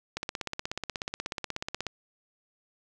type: click train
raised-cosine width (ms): 0.2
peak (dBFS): -15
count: 29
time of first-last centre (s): 0.17-1.867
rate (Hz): 16.5
effects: none